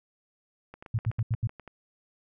clicks, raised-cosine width 0.5 ms, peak -29 dBFS, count 11, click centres 0.74 / 0.825 / 0.862 / 0.989 / 1.05 / 1.115 / 1.192 / 1.339 / 1.494 / 1.597 / 1.677 s
sine tone bursts, 112.5 Hz, A2, 39 cents sharp, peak -23 dBFS, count 5, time 0.94-1.473 s, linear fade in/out 5 ms, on 45 ms, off 77 ms
effects none

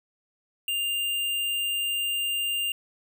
square tone, 2799 Hz, F7, 3 cents sharp, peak -26 dBFS, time 0.68-2.72 s, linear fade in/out 2 ms, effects none

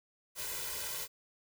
white noise with comb filter, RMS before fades -39 dBFS, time 0.35-1.08 s, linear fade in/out 50 ms, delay 2 ms, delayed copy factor +0.95, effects none

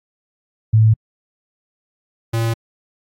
sine / square tone pair in turn, 110 / 114.49 Hz, A2 / A#2, 0 / -31 cents, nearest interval minor second, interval 69 cents, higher second, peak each -8 / -17 dBFS, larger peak first, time 0.73-0.94 / 2.33-2.54 s, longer neither, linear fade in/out 10 ms, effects AAC 48 kbps

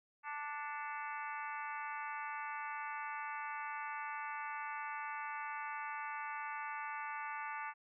harmonic tone with a mistuned harmonic, 293.7 Hz, D4, in tune, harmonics 3 / 4 / 5 / 6 / 7 / 8 / 9, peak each -44 / -46 / -48 / -50 / -51 / -52 / -53 dBFS, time 0.23-7.74 s, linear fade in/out 50 ms, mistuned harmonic 8, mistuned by -81 cents, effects none

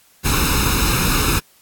pink noise with comb filter, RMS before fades -17 dBFS, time 0.24-1.4 s, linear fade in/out 20 ms, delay 0.77 ms, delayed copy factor +0.8, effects white hiss -53 dBFS RMS until 1.61 s + AAC 64 kbps

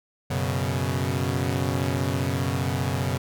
sawtooth chord, F# suspended fourth, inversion none, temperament equal, 92.5 / 123.47 / 138.59 Hz, F#2 / B2 / C#3, 0 / 0 / 0 cents, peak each -24 dBFS, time 0.3-3.18 s, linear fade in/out 10 ms, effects none

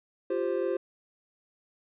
triangle chord, F suspended second, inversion none, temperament just, 349.2 / 392.9 / 523.8 Hz, F4 / G4 / C5, 0 / +4 / +2 cents, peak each -29 dBFS, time 0.3-0.77 s, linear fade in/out 5 ms, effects resampled to 8000 Hz

